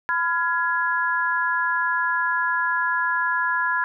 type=chord; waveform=sine; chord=F diminished; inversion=second; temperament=just; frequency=1005.8 / 1396.9 / 1676.3 Hz; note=Cb6 / F6 / Ab6; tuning=+31 / 0 / +16 cents; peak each=-24 / -26 / -23 dBFS; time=0.09-3.84 s; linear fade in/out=0 ms; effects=none